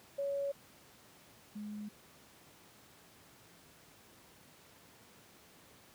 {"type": "tone pair in turn", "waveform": "sine", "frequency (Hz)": [560, 209.3], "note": ["C#5", "G#3"], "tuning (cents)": [18, 14], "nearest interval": "octave + perfect fourth", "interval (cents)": 1704, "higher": "first", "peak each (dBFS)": [-33, -40], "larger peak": "first", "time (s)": [[0.18, 0.52], [1.55, 1.89]], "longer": "neither", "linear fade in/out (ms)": 10, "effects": ["pink hiss -60 dBFS RMS until 5.94 s", "high-pass 100 Hz 12 dB/octave"]}